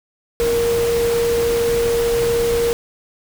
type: tone in noise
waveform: sine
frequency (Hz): 468.4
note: A#4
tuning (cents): +8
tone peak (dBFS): -15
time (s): 0.4-2.73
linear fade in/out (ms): 0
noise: pink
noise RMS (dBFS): -26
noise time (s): 0.4-2.73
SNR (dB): +8
effects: none